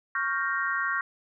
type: chord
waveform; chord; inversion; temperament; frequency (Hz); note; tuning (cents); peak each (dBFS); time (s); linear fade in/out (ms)
sine; G half-diminished seventh; second; equal; 1108.7 / 1396.9 / 1568 / 1864.7; Db6 / F6 / G6 / Bb6; 0 / 0 / 0 / 0; -31; 0.15-1.01; 2
effects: none